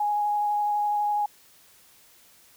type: tone with vibrato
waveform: sine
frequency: 830.6 Hz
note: G#5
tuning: in tune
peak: -22 dBFS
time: 0-1.26 s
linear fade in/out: 5 ms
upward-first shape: square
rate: 12 Hz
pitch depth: 8 cents each way
effects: white hiss -56 dBFS RMS until 2.56 s